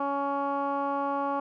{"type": "tone with low-pass filter", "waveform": "15% pulse", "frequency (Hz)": 280, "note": "C#4", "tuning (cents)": 18, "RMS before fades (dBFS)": -29, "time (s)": [0, 1.4], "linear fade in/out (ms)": 5, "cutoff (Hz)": 1100, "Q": 2.6, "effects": []}